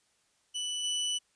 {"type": "tone with level steps", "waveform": "sawtooth", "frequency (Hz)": 2974, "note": "F#7", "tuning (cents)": 8, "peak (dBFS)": [-29, -26], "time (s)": [0.54, 1.19], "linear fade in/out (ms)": 20, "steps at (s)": 0.83, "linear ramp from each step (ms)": 20, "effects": ["white hiss -71 dBFS RMS until 1.35 s", "resampled to 22050 Hz"]}